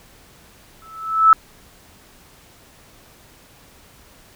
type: tone with exponential growth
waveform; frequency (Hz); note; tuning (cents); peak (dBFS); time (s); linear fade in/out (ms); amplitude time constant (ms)
sine; 1310; E6; -11; -4; 0.82-1.33; 1; 110
effects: pink hiss -49 dBFS RMS until 4.35 s